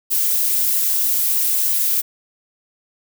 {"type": "noise with flanger", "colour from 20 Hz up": "violet", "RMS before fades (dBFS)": -18, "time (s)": [0.1, 2.02], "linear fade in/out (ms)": 20, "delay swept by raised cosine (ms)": [0.99, 5.49], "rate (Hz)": 3.1, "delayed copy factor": 0.7, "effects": []}